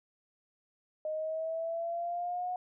sine exponential sweep, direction up, 617 to 730 Hz, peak -32 dBFS, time 1.05-2.56 s, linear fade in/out 2 ms, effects none

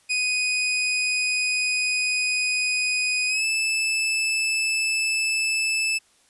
sawtooth tone with pitch glide, 2491 to 2627 Hz, D#7 to E7, +1 to -7 cents, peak -18 dBFS, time 0.09-5.99 s, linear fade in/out 20 ms, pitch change +92 cents, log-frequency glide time 3.28-3.44 s, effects white hiss -60 dBFS RMS until 6.29 s + resampled to 24000 Hz

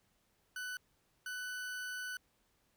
40% pulse tone bursts at uneven times, 1494 Hz, F#6, 16 cents sharp, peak -39 dBFS, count 2, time 0.56-0.77 / 1.26-2.17 s, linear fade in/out 2 ms, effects pink hiss -75 dBFS RMS until 2.76 s

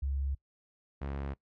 sine / sawtooth tone pair in turn, 68.7 / 69.42 Hz, C#2 / C#2, -15 / +3 cents, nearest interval unison, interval 18 cents, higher second, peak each -30 / -31 dBFS, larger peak first, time 0.02-0.35 / 1.01-1.34 s, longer neither, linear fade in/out 10 ms, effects noise-tail reverb RT60 0.1 s tail -21 dB re dry + low-pass 2000 Hz 12 dB/octave

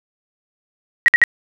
sine tone bursts, 1900 Hz, A#6, 33 cents sharp, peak -6 dBFS, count 3, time 1.06-1.238 s, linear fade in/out 0 ms, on 22 ms, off 56 ms, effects none

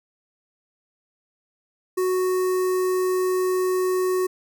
square tone with notch filter, 369.5 Hz, F#4, 2 cents flat, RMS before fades -22 dBFS, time 1.97-4.27 s, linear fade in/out 10 ms, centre 3200 Hz, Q 0.5, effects none

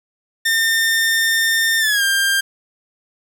sawtooth tone with pitch glide, 1810 to 1594 Hz, A6 to G6, +48 to +28 cents, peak -11 dBFS, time 0.45-2.41 s, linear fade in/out 10 ms, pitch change -220 cents, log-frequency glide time 1.79-2.03 s, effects 7-bit

